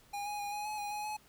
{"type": "tone with pitch steps", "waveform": "square", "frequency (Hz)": [814, 830, 817, 832, 849, 823, 837, 849], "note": ["G#5", "G#5", "G#5", "G#5", "G#5", "G#5", "G#5", "G#5"], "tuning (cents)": [-35, -1, -29, 3, 38, -16, 13, 38], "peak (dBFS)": -37, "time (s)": [0.13, 1.17], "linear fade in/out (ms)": 10, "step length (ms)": 130, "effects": ["pink hiss -63 dBFS RMS until 1.28 s"]}